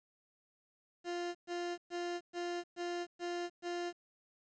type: tone bursts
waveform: 30% pulse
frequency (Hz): 349.2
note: F4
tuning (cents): 0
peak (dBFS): -34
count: 7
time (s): 1.04-3.93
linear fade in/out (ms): 50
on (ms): 310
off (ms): 120
effects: resampled to 16000 Hz + 11-bit